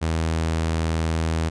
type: tone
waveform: sawtooth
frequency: 81 Hz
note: E2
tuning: 30 cents flat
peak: -17 dBFS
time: 0.01-1.5 s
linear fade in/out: 20 ms
effects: resampled to 22050 Hz